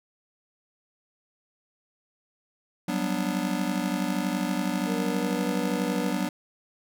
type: chord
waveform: square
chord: G major seventh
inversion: third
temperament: just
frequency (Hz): 183.75 / 196 / 245 / 294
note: F#3 / G3 / B3 / D4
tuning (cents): -12 / 0 / -14 / +2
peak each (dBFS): -32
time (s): 2.88-6.29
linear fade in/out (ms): 5
type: tone with pitch glide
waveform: sine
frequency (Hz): 466.2 to 486.3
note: A#4 to B4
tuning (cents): 0 to -27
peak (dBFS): -32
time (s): 4.85-6.14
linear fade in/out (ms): 50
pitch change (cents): +73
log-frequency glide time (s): 4.96-5.44
effects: none